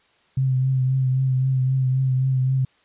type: tone with vibrato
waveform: sine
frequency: 130.81 Hz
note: C3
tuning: in tune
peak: -17 dBFS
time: 0.37-2.65 s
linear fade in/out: 5 ms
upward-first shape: triangle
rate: 3.8 Hz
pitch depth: 35 cents each way
effects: white hiss -60 dBFS RMS until 2.84 s + resampled to 8000 Hz